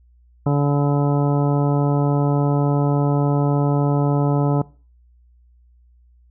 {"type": "harmonic tone", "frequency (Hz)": 143.5, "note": "D3", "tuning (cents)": -40, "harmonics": [1, 2, 3, 4, 5, 6, 7, 9], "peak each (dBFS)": [-16, -22, -26, -28, -30, -32, -33, -35], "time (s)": [0.46, 4.62], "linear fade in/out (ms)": 5, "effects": ["noise-tail reverb RT60 0.4 s tail -23 dB re dry", "added 60 Hz sine -50 dBFS peak until 6.3 s"]}